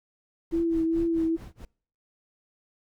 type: noise with tremolo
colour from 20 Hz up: brown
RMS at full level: -39 dBFS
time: 0.51-1.65 s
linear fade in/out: 2 ms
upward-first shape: sine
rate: 4.6 Hz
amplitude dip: 100%
type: tone with vibrato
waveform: sine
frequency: 330 Hz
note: E4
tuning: 2 cents sharp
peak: -22 dBFS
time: 0.52-1.37 s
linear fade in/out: 20 ms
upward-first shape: triangle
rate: 2.4 Hz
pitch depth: 34 cents each way
effects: noise-tail reverb RT60 0.5 s tail -25 dB re dry